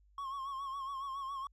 triangle tone with vibrato, 1090 Hz, C#6, 29 cents flat, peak -36 dBFS, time 0.18-1.47 s, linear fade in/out 2 ms, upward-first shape sine, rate 7.2 Hz, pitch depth 60 cents each way, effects added 50 Hz sine -63 dBFS peak until 1.52 s

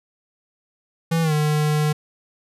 square tone with pitch glide, 164.81 to 151.13 Hz, E3 to D3, 0 to +50 cents, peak -18 dBFS, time 1.11-1.93 s, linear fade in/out 10 ms, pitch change -150 cents, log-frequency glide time 1.22-1.33 s, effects resampled to 32000 Hz

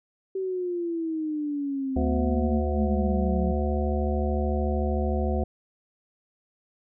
sine exponential sweep, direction down, 385.3 to 180.4 Hz, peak -26 dBFS, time 0.35-3.52 s, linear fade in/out 5 ms
harmonic tone, 73.42 Hz, D2, in tune, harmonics 1 / 3 / 5 / 7 / 9 / 10, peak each -25 / -30 / -32 / -33 / -35 / -35 dBFS, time 1.96-5.44 s, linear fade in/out 5 ms
effects none

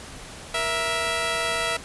10% pulse tone pair together, 471.7 / 659.3 Hz, A#4 / E5, +20 / 0 cents, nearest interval tritone, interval 580 cents, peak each -21 / -16 dBFS, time 0.54-1.77 s, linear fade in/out 5 ms, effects pink hiss -40 dBFS RMS until 1.84 s + resampled to 24000 Hz

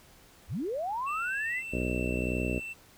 sine linear sweep, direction up, 46.63 to 2118 Hz, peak -30 dBFS, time 0.48-1.63 s, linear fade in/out 50 ms
triangle tone, 2677 Hz, E7, 26 cents sharp, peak -35 dBFS, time 1.06-2.74 s, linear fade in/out 20 ms
harmonic tone, 61.74 Hz, B1, in tune, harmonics 1 / 2 / 3 / 4 / 5 / 6 / 7 / 8 / 9 / 10, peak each -34 / -37 / -37 / -35 / -38 / -38 / -40 / -42 / -42 / -42 dBFS, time 1.72-2.6 s, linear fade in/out 20 ms
effects pink hiss -57 dBFS RMS until 2.97 s

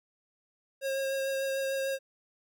square tone with vibrato, 540 Hz, C#5, 45 cents flat, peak -30 dBFS, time 0.81-1.99 s, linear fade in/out 50 ms, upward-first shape triangle, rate 6.7 Hz, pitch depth 15 cents each way, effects none

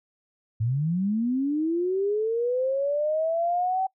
sine linear sweep, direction up, 105.3 to 770 Hz, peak -22 dBFS, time 0.6-3.87 s, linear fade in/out 10 ms, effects noise-tail reverb RT60 0.1 s tail -23 dB re dry

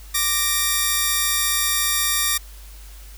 5% pulse tone pair together, 1174.7 / 1856.6 Hz, D6 / A#6, 0 / -7 cents, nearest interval minor sixth, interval 793 cents, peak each -10 dBFS, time 0.14-2.38 s, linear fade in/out 10 ms, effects added 50 Hz sine -38 dBFS peak until 3.17 s + white hiss -47 dBFS RMS until 3.17 s

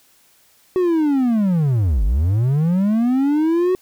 triangle linear two-way sweep, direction down then up, 375 to 45.42 to 375 Hz, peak -12 dBFS, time 0.76-3.75 s, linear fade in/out 0 ms, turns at 2.04 s, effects white hiss -55 dBFS RMS until 3.81 s

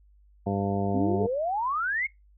harmonic tone, 99.1 Hz, G2, 19 cents sharp, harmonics 1 / 2 / 3 / 4 / 5 / 6 / 7 / 9, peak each -31 / -29 / -36 / -33 / -36 / -40 / -32 / -40 dBFS, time 0.46-1.27 s, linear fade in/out 10 ms
sine exponential sweep, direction up, 248.3 to 2217 Hz, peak -25 dBFS, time 0.94-2.07 s, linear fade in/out 10 ms
effects noise-tail reverb RT60 0.2 s tail -23 dB re dry + added 50 Hz sine -55 dBFS peak until 2.37 s

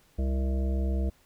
harmonic tone, 66 Hz, C2, 16 cents sharp, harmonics 1 / 3 / 5 / 7 / 9 / 10, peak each -25 / -35 / -39 / -42 / -44 / -45 dBFS, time 0.18-1.1 s, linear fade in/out 10 ms, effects pink hiss -63 dBFS RMS until 1.25 s

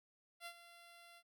10% pulse tone with ADSR envelope, 687 Hz, F5, 29 cents flat, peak -37 dBFS, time 0.4-1.23 s, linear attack 61 ms, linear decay 69 ms, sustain -13 dB, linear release 56 ms, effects none

